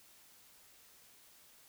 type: silence
effects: white hiss -62 dBFS RMS until 1.68 s